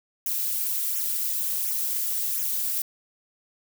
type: noise with flanger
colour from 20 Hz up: violet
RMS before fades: -27 dBFS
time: 0.26-2.82 s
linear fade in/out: 2 ms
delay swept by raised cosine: 0.22 to 4.92 ms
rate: 1.4 Hz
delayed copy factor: -0.8
effects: none